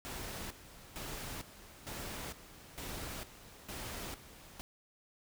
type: noise with tremolo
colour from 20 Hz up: pink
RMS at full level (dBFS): -43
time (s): 0.05-4.61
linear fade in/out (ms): 0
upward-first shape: square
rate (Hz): 1.1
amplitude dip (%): 75
effects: none